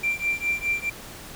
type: tone with tremolo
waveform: triangle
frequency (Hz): 2360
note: D7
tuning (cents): +8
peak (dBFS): -16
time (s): 0.03-0.9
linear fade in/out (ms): 10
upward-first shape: triangle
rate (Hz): 4.8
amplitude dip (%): 100
effects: tanh soft clip ceiling -18 dBFS + pink hiss -41 dBFS RMS until 1.35 s